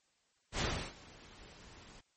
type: noise with ADSR envelope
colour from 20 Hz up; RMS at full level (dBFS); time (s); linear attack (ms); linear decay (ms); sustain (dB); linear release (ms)
pink; -33; 0.52-2.01; 79; 330; -22; 11
effects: white hiss -75 dBFS RMS until 2.16 s + MP3 32 kbps